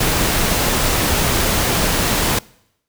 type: noise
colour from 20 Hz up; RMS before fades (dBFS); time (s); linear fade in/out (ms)
pink; -17; 0-2.39; 5
effects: noise-tail reverb RT60 0.8 s tail -24 dB re dry